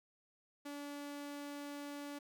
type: tone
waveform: sawtooth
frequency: 287.7 Hz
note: D4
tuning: 36 cents flat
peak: -40 dBFS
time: 0.65-2.19 s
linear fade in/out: 10 ms
effects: none